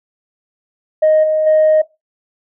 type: tone with level steps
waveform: sine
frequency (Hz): 622.3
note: D#5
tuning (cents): 0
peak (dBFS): -6 / -11 / -6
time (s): 1.02-1.82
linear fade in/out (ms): 10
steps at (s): 1.23 / 1.46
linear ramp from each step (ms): 10
effects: noise-tail reverb RT60 0.2 s tail -18 dB re dry + tanh soft clip ceiling -5 dBFS